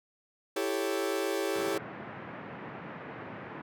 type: chord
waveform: 40% pulse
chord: A dominant seventh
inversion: second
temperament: equal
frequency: 329.6 / 392 / 440 / 554.4 Hz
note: E4 / G4 / A4 / C#5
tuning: 0 / 0 / 0 / 0 cents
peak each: -35 / -32 / -35 / -35 dBFS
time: 0.56-1.78 s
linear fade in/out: 5 ms
type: band-pass noise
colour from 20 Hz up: pink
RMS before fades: -43 dBFS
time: 1.55-3.62 s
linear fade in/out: 10 ms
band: 130 to 2100 Hz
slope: 24 dB/octave
effects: none